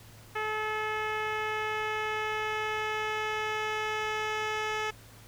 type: tone with low-pass filter sweep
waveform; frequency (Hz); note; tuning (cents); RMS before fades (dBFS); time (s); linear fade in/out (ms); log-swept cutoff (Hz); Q
10% pulse; 430.8; A4; -37; -32; 0.35-4.91; 10; 2300 to 4300; 0.99
effects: added 109 Hz sine -53 dBFS peak until 5.27 s + pink hiss -54 dBFS RMS until 5.27 s